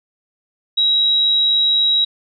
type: tone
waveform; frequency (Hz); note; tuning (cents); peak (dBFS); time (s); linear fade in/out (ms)
sine; 3851; B7; -44; -12; 0.77-2.05; 10
effects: none